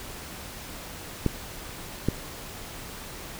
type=clicks; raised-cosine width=3 ms; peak=-9 dBFS; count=2; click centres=1.263 / 2.086 s; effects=pink hiss -40 dBFS RMS until 3.39 s